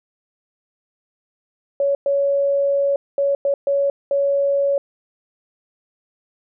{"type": "tone bursts at uneven times", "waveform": "sine", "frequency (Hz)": 560, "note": "C#5", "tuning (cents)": 18, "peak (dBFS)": -15, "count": 6, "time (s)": [[1.8, 1.95], [2.06, 2.96], [3.18, 3.35], [3.45, 3.54], [3.67, 3.9], [4.11, 4.78]], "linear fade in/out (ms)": 2, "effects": []}